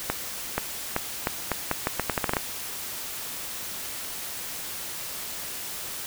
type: accelerating click train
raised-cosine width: 0.5 ms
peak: -8 dBFS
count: 14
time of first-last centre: 0.1-2.368 s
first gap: 480 ms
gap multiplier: 0.8
effects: white hiss -35 dBFS RMS until 6.06 s